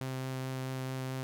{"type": "tone with vibrato", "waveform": "sawtooth", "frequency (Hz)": 130.81, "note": "C3", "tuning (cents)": 0, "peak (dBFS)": -31, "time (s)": [0.01, 1.23], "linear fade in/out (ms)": 0, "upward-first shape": "triangle", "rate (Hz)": 4.6, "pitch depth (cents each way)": 9, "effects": []}